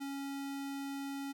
square tone, 277.2 Hz, C#4, in tune, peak -39 dBFS, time 0-1.33 s, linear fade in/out 20 ms, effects none

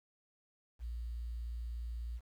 sine tone with quantisation, 58.3 Hz, A#1, 1 cent sharp, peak -38 dBFS, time 0.79-2.21 s, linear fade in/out 50 ms, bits 11, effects none

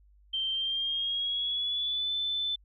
sine tone with pitch glide, 3136 to 3520 Hz, G7 to A7, 0 to 0 cents, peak -28 dBFS, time 0.33-2.56 s, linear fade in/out 10 ms, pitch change +200 cents, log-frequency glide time 0.52-2.13 s, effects added 50 Hz sine -57 dBFS peak until 2.64 s

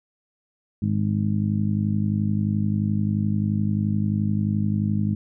harmonic tone, 51.5 Hz, G#1, 14 cents flat, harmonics 2 / 3 / 4 / 5 / 6, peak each -24 / -28 / -23 / -35 / -35 dBFS, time 0.82-5.15 s, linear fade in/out 5 ms, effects none

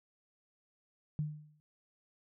sine tone with exponential decay, 151.1 Hz, D3, 50 cents sharp, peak -29 dBFS, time 1.19-1.6 s, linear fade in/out 0 ms, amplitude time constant 89 ms, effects none

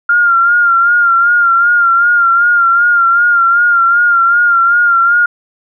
sine tone with vibrato, 1396.9 Hz, F6, in tune, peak -6 dBFS, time 0.09-5.26 s, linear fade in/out 5 ms, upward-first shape sine, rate 2.6 Hz, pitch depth 45 cents each way, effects none

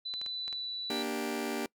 sine tone with pitch glide, 3997 to 3958 Hz, B7 to B7, +20 to +3 cents, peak -35 dBFS, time 0.05-1.03 s, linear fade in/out 10 ms, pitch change -17 cents, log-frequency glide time 0.23-0.71 s
clicks, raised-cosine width 0.2 ms, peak -28 dBFS, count 5, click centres 0.139 / 0.215 / 0.263 / 0.48 / 0.528 s
sawtooth chord, G minor, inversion first, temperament just, 235.2 / 294 / 392 Hz, Bb3 / D4 / G4, +16 / +2 / 0 cents, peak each -33 dBFS, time 0.9-1.66 s, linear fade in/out 2 ms
effects noise-tail reverb RT60 0.1 s tail -24 dB re dry

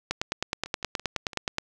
two click trains, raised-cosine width 0.2 ms, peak -9 / -23 dBFS, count 15 / 5, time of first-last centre 0.11-1.584 / 0.66-1.332 s, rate 9.5 / 5.95 Hz, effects none

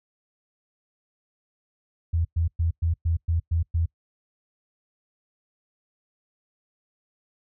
sine tone bursts, 83.2 Hz, E2, 17 cents sharp, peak -20 dBFS, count 8, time 2.13-3.86 s, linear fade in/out 10 ms, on 120 ms, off 110 ms, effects noise-tail reverb RT60 0.1 s tail -24 dB re dry

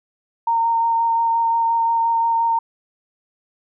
sine tone with vibrato, 920 Hz, A#5, 23 cents flat, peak -15 dBFS, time 0.47-2.59 s, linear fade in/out 5 ms, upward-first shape sine, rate 5.7 Hz, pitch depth 11 cents each way, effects none

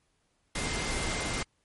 sine tone in noise, 2093 Hz, C7, in tune, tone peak -39 dBFS, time 0.55-1.43 s, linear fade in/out 5 ms, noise pink, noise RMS -32 dBFS, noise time 0.55-1.43 s, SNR -10 dB, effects pink hiss -73 dBFS RMS until 1.64 s + MP3 48 kbps

